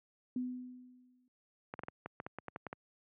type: tone with exponential decay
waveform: sine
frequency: 250.8 Hz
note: B3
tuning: 27 cents sharp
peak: -32 dBFS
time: 0.36-1.28 s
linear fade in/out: 2 ms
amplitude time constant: 200 ms
type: clicks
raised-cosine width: 0.5 ms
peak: -25 dBFS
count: 12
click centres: 1.739 / 1.792 / 1.835 / 1.884 / 2.06 / 2.201 / 2.265 / 2.386 / 2.483 / 2.561 / 2.667 / 2.729 s
effects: high-pass 100 Hz 12 dB/octave + low-pass 2000 Hz 12 dB/octave